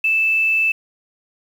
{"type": "tone with quantisation", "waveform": "sine", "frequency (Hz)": 2636, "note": "E7", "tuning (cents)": -1, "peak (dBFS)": -14, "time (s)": [0.04, 0.72], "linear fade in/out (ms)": 5, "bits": 7, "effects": []}